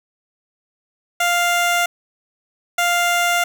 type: tone pair in turn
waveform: 15% pulse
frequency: 698.5 / 698.5 Hz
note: F5 / F5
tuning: 0 / 0 cents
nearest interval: unison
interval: 0 cents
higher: neither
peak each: -9 dBFS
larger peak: neither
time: 1.2-1.86 / 2.78-3.44 s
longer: neither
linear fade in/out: 5 ms
effects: none